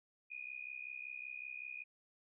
sine tone with amplitude modulation, 2464 Hz, D#7, 17 cents flat, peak -40 dBFS, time 0.3-1.84 s, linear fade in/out 20 ms, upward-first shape sine, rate 65.3 Hz, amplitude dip 90%, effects none

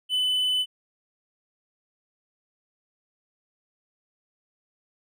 triangle tone, 3008 Hz, F#7, 28 cents sharp, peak -20 dBFS, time 0.09-0.66 s, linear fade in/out 50 ms, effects none

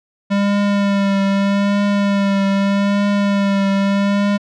square tone with vibrato, 199.6 Hz, G3, 32 cents sharp, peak -14 dBFS, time 0.3-4.38 s, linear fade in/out 20 ms, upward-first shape triangle, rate 0.81 Hz, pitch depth 30 cents each way, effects low-pass 4000 Hz 12 dB/octave

